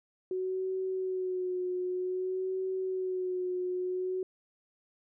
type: tone with vibrato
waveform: sine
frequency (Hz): 370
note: F#4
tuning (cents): 0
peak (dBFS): -30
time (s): 0.31-4.23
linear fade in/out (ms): 2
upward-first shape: sine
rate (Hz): 0.53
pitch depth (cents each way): 32
effects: none